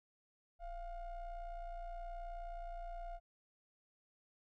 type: ring-modulated tone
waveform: triangle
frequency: 359.5 Hz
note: F#4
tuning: 50 cents flat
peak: -38 dBFS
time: 0.59-3.2 s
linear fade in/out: 50 ms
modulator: 330 Hz
effects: none